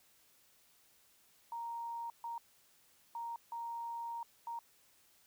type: tone bursts at uneven times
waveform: sine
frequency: 932.3 Hz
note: A#5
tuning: in tune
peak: -39 dBFS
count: 5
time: 1.52-2.1 / 2.24-2.38 / 3.15-3.36 / 3.52-4.23 / 4.47-4.59 s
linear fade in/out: 2 ms
effects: white hiss -68 dBFS RMS until 5.26 s